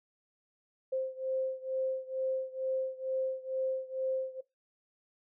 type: beating tone pair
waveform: sine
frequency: 523.3 / 525.5 Hz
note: C5 / C5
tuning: 0 / +7 cents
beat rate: 2.2 Hz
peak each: -34 / -36 dBFS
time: 0.92-4.41 s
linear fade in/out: 10 ms
effects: noise-tail reverb RT60 0.2 s tail -20 dB re dry